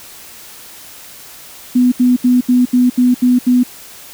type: tone bursts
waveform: sine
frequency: 248.4 Hz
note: B3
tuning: 10 cents sharp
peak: -7 dBFS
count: 8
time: 1.75-3.635 s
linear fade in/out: 10 ms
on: 170 ms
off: 75 ms
effects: white hiss -36 dBFS RMS until 4.13 s